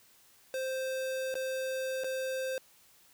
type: tone with dropouts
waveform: square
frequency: 523.3 Hz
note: C5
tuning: in tune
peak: -33 dBFS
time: 0.54-2.58 s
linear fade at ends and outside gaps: 1 ms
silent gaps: 1.342-1.353 / 2.037-2.043 s
effects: white hiss -62 dBFS RMS until 3.13 s